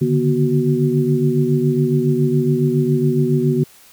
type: tone cluster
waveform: sine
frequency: 143.2 / 150.4 / 242.1 / 371.9 Hz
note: D3 / D3 / B3 / F#4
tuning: -43 / +42 / -34 / +9 cents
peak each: -19 dBFS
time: 0.01-3.64 s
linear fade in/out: 10 ms
effects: white hiss -47 dBFS RMS until 3.92 s